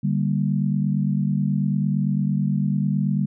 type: chord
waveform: sine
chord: G minor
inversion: second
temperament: just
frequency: 147 / 196 / 235.2 Hz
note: D3 / G3 / Bb3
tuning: +2 / 0 / +16 cents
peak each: -22 / -22 / -28 dBFS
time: 0.03-3.26 s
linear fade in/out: 10 ms
effects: none